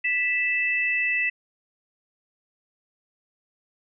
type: tone pair together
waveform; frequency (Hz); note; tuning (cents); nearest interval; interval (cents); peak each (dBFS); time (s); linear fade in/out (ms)
sine; 1975.5 / 2637; B6 / E7; 0 / 0; perfect fourth; 500; -24; 0.04-1.3; 10
effects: none